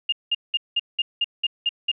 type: tone bursts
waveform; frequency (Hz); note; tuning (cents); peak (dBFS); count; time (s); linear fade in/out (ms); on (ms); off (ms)
sine; 2823; F7; +18; -18; 9; 0.09-1.916; 5; 34; 190
effects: none